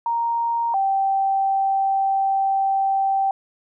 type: tone pair in turn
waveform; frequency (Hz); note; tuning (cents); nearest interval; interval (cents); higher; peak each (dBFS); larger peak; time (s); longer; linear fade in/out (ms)
sine; 932.3 / 779.2; A#5 / G5; 0 / -11; minor third; 311; first; -19 / -17; second; 0.06-0.74 / 0.74-3.31; second; 2
effects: none